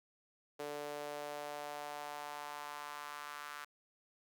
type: tone with high-pass filter sweep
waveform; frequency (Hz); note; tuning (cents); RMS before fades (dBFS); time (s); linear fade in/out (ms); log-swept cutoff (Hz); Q
sawtooth; 146.83; D3; 0; -45; 0.59-3.65; 10; 470 to 1300; 2.5
effects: none